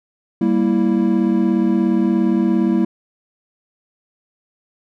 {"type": "chord", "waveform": "triangle", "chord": "E diminished", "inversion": "first", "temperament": "equal", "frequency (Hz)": [196, 233.1, 329.6], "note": ["G3", "Bb3", "E4"], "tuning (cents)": [0, 0, 0], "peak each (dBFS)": -16, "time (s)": [0.41, 2.85], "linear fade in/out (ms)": 5, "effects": []}